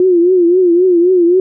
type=tone with vibrato; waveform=sine; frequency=355.8 Hz; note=F4; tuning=32 cents sharp; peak=-6 dBFS; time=0-1.4 s; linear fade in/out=2 ms; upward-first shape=triangle; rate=3.8 Hz; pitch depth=110 cents each way; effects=none